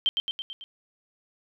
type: tone with echo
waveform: sine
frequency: 3136 Hz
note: G7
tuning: in tune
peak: -19 dBFS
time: 0.06-0.09 s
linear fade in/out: 0 ms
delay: 110 ms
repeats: 5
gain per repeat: -4 dB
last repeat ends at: 0.64 s
effects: none